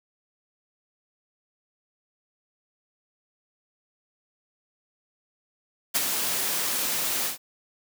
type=noise with ADSR envelope; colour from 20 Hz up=white; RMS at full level=-21 dBFS; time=5.94-7.38 s; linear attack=21 ms; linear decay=26 ms; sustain=-6 dB; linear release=120 ms; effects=high-pass 150 Hz 12 dB/octave